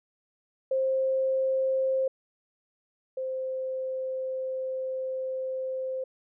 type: tone pair in turn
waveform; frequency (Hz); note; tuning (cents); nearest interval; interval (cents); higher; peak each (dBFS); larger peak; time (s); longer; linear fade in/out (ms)
sine; 528 / 521.6; C5 / C5; +16 / -5; unison; 21; first; -23 / -29; first; 0.71-2.08 / 3.17-6.04; second; 5
effects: none